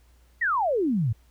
sine exponential sweep, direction down, 1985 to 101.1 Hz, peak -21 dBFS, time 0.41-1.13 s, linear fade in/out 10 ms, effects added 60 Hz sine -55 dBFS peak until 1.3 s + pink hiss -65 dBFS RMS until 1.3 s

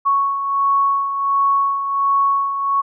sine beating tone pair, 1108.7 / 1110.1 Hz, C#6 / C#6, 0 / +2 cents, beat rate 1.4 Hz, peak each -15 / -23 dBFS, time 0.05-2.82 s, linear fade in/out 20 ms, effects none

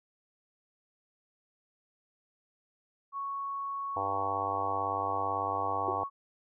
sine tone, 1108.7 Hz, C#6, in tune, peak -33 dBFS, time 3.12-6.1 s, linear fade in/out 50 ms
harmonic tone, 98 Hz, G2, in tune, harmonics 1 / 3 / 4 / 5 / 6 / 7 / 8 / 9 / 10, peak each -44 / -45 / -46 / -40 / -45 / -38 / -36 / -37 / -41 dBFS, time 3.96-6.04 s, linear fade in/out 5 ms
sine tone with exponential decay, 370 Hz, F#4, in tune, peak -28 dBFS, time 5.88-6.01 s, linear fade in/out 2 ms, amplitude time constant 28 ms
effects none

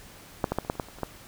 clicks, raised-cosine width 1 ms, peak -9 / -12 / -11 / -29 / -11 / -30 / -14 / -30 / -30 / -14 dBFS, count 10, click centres 0.442 / 0.52 / 0.586 / 0.649 / 0.699 / 0.754 / 0.798 / 0.886 / 0.986 / 1.033 s, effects pink hiss -49 dBFS RMS until 1.27 s

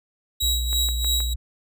sawtooth tone with tremolo, 3858 Hz, B7, 41 cents flat, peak -17 dBFS, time 0.4-1.34 s, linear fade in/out 10 ms, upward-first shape sine, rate 3.1 Hz, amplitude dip 70%
sine tone with pitch glide, 61 to 60.54 Hz, B1 to B1, -21 to -34 cents, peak -23 dBFS, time 0.42-1.36 s, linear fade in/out 10 ms, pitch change -13 cents, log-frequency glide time 0.74-1.05 s
click train, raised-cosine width 0.5 ms, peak -23 dBFS, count 4, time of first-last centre 0.73-1.204 s, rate 6.33 Hz
effects none

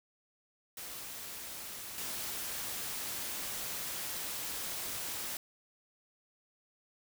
white noise with level steps, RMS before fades -44 / -39 dBFS, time 0.77-5.37 s, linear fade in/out 2 ms, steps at 1.98 s, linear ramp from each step 2 ms, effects none

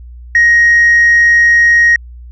sine tone, 1878 Hz, A#6, 12 cents sharp, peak -3 dBFS, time 0.35-1.96 s, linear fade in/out 2 ms, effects tanh soft clip ceiling -2 dBFS + added 60 Hz sine -29 dBFS peak until 2.31 s

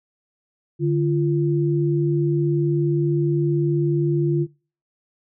sine tone pair together, 146.83 / 343.8 Hz, D3 / F4, 0 / -27 cents, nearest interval octave + minor third, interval 1473 cents, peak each -19 / -21 dBFS, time 0.79-4.47 s, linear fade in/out 50 ms, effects noise-tail reverb RT60 0.4 s tail -24 dB re dry

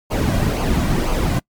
brown noise with flanger, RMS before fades -18 dBFS, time 0.1-1.4 s, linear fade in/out 20 ms, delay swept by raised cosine 0.53 to 2.33 ms, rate 2 Hz, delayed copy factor -0.6, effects noise-tail reverb RT60 0.1 s tail -25 dB re dry + MP3 96 kbps

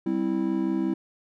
triangle chord, C major, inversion second, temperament equal with one note detuned, 196 / 261.6 / 327 Hz, G3 / C4 / E4, 0 / 0 / -14 cents, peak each -27 / -27 / -24 dBFS, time 0.06-0.94 s, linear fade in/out 5 ms, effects none

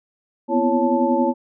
sine tone cluster, 243.5 / 254.4 / 337 / 555 / 877 Hz, B3 / C4 / E4 / C#5 / A5, -24 / -48 / +38 / +2 / -6 cents, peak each -22 dBFS, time 0.48-1.34 s, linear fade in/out 50 ms, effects none

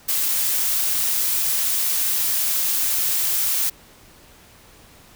blue noise, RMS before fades -21 dBFS, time 0.08-3.7 s, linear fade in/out 10 ms, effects pink hiss -49 dBFS RMS until 5.15 s

